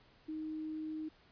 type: tone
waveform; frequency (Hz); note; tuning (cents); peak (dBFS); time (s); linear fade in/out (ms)
sine; 312; D#4; +5; -38; 0.28-1.09; 10
effects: pink hiss -65 dBFS RMS until 1.31 s + resampled to 11025 Hz